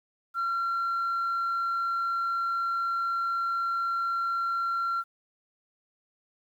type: tone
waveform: sine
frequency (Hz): 1368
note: F6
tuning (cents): -36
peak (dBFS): -24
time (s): 0.34-5.04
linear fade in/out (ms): 50
effects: tanh soft clip ceiling -24 dBFS + 10-bit